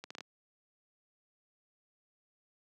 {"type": "accelerating click train", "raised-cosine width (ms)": 0.2, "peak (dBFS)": -26, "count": 5, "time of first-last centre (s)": [0.04, 0.207], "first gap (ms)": 65, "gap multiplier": 0.71, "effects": ["high-pass 200 Hz 12 dB/octave"]}